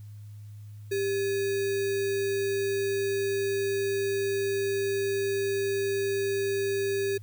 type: tone with sample-and-hold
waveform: sine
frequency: 395.1 Hz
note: G4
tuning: 14 cents sharp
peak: -25 dBFS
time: 0.91-7.18 s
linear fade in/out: 10 ms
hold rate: 2100 Hz
effects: added 104 Hz sine -41 dBFS peak until 7.22 s + white hiss -65 dBFS RMS until 7.22 s